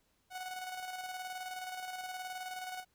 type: tone with tremolo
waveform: sawtooth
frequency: 739 Hz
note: F#5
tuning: 2 cents flat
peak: -35 dBFS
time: 0.3-2.85 s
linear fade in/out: 50 ms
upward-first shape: square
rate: 19 Hz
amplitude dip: 40%
effects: pink hiss -75 dBFS RMS until 2.94 s